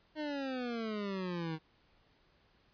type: exponential sweep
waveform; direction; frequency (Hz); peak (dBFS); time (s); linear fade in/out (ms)
25% pulse; down; 311.1 to 155.56; -32; 0.15-1.59; 50
effects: pink hiss -69 dBFS RMS until 2.73 s + resampled to 11025 Hz